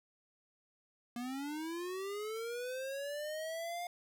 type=linear sweep; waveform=square; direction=up; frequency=235.6 to 711 Hz; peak=-39 dBFS; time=1.16-3.87 s; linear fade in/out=2 ms; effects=none